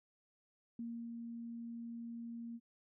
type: tone with ADSR envelope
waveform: sine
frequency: 233.1 Hz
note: A#3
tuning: in tune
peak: -40 dBFS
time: 0.79-2.6 s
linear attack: 3 ms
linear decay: 300 ms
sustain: -3 dB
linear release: 46 ms
effects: none